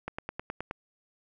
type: click train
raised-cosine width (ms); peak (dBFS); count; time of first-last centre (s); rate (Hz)
0.5; -19; 7; 0.08-0.711; 9.51
effects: none